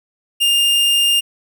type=tone; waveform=45% pulse; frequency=2809 Hz; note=F7; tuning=9 cents sharp; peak=-12 dBFS; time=0.4-1.21 s; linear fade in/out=20 ms; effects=none